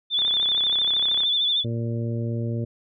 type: tone with vibrato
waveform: sine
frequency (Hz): 3499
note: A7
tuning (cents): -10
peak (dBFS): -19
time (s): 0.1-1.65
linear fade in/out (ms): 50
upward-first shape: sine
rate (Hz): 13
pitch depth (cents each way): 53
type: click train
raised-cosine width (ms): 0.5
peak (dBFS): -23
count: 36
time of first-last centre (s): 0.19-1.235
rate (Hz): 33.5
type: harmonic tone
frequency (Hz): 116.1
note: A#2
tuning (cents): -7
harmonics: 1 / 2 / 3 / 4 / 5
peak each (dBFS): -25 / -31 / -35 / -37 / -39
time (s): 1.64-2.65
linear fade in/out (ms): 10
effects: none